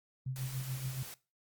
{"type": "tone with tremolo", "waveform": "sine", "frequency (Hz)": 130.81, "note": "C3", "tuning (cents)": 0, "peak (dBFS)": -33, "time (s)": [0.26, 1.03], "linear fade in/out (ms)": 5, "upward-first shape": "sine", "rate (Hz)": 7, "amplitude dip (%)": 65}
{"type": "noise", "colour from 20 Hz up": "white", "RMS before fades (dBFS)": -47, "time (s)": [0.36, 1.14], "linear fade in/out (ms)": 0}
{"effects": ["noise-tail reverb RT60 0.3 s tail -20 dB re dry", "Opus 48 kbps"]}